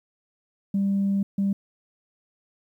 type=tone bursts at uneven times; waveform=sine; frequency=197.6 Hz; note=G3; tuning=14 cents sharp; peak=-19 dBFS; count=2; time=0.74-1.23 / 1.38-1.53 s; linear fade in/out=5 ms; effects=tanh soft clip ceiling -17 dBFS + 10-bit